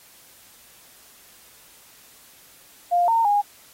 sine tone with pitch steps, 702 / 913 / 820 Hz, F5 / A#5 / G#5, +9 / -36 / -22 cents, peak -16 dBFS, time 2.91-3.42 s, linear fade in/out 20 ms, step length 170 ms, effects white hiss -51 dBFS RMS until 3.73 s + AAC 48 kbps

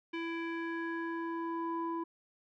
square tone with low-pass filter sweep, 332.6 Hz, E4, 16 cents sharp, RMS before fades -37 dBFS, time 0.13-2.04 s, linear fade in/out 10 ms, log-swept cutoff 2600 to 880 Hz, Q 3.2, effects none

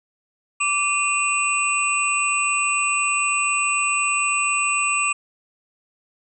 sine tone cluster, 1164 / 2485 / 2733 / 7980 Hz, D6 / D#7 / F7 / B8, -16 / -3 / -38 / +17 cents, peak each -24 dBFS, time 0.6-5.13 s, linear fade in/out 10 ms, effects none

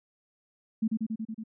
sine tone with echo, 221 Hz, A3, 8 cents sharp, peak -23 dBFS, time 0.82-0.88 s, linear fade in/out 10 ms, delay 93 ms, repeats 6, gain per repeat -2 dB, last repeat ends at 1.438 s, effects none

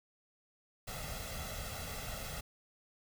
pink noise with comb filter, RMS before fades -42 dBFS, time 0.87-2.41 s, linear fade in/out 10 ms, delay 1.5 ms, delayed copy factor +0.75, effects none

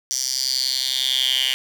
10% pulse tone with high-pass filter sweep, 130.81 Hz, C3, in tune, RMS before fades -22 dBFS, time 0.11-1.54 s, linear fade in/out 0 ms, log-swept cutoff 5700 to 2800 Hz, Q 6.3, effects none

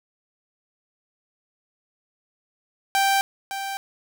sawtooth tone with echo, 784 Hz, G5, in tune, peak -14 dBFS, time 2.95-3.21 s, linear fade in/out 0 ms, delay 560 ms, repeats 1, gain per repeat -10 dB, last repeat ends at 3.77 s, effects none

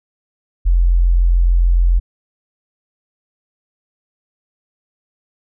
sine tone, 43.47 Hz, F1, 7 cents flat, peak -9 dBFS, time 0.65-2 s, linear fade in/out 20 ms, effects none

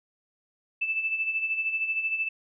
sine tone with tremolo, 2637 Hz, E7, in tune, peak -23 dBFS, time 0.81-2.29 s, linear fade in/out 10 ms, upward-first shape sine, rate 13 Hz, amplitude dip 60%, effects none

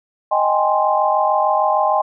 sine chord, Ab major seventh, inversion second, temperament equal, 622.3 / 784 / 830.6 / 1046.5 Hz, Eb5 / G5 / Ab5 / C6, 0 / 0 / 0 / 0 cents, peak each -19 dBFS, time 0.31-2.02 s, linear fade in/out 10 ms, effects none

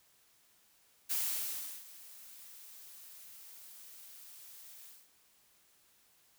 blue noise with ADSR envelope, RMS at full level -33 dBFS, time 1.09-5.1 s, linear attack 23 ms, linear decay 720 ms, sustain -20 dB, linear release 240 ms, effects white hiss -68 dBFS RMS until 6.38 s

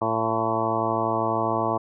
harmonic tone with a mistuned harmonic, 112.3 Hz, A2, 36 cents sharp, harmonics 1 / 2 / 3 / 4 / 5 / 6 / 7 / 8 / 9 / 10, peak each -33 / -33 / -30 / -32 / -32 / -28 / -34 / -29 / -30 / -30 dBFS, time 0.01-1.78 s, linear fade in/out 10 ms, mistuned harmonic 8, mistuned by -26 cents, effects none

